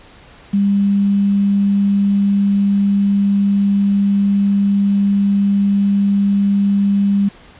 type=tone with quantisation; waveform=sine; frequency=200 Hz; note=G3; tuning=35 cents sharp; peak=-11 dBFS; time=0.53-7.29 s; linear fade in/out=10 ms; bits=6; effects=pink hiss -43 dBFS RMS until 7.59 s + resampled to 8000 Hz